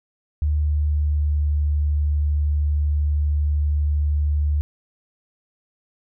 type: tone with pitch glide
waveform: sine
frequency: 74.8 to 73.94 Hz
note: D2 to D2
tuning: +32 to +12 cents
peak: -17 dBFS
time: 0.42-4.61 s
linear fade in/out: 0 ms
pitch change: -20 cents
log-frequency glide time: 0.64-1.49 s
effects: none